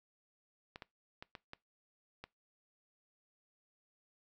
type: clicks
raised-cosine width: 0.3 ms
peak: -30 dBFS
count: 6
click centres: 0.759 / 0.822 / 1.225 / 1.352 / 1.534 / 2.24 s
effects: noise-tail reverb RT60 0.2 s tail -22 dB re dry